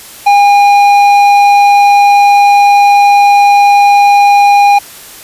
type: tone with tanh clipping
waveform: sine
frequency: 811 Hz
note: G#5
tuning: 41 cents flat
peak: -4 dBFS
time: 0.26-4.79 s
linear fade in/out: 10 ms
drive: 10 dB
effects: white hiss -31 dBFS RMS until 5.23 s + resampled to 32000 Hz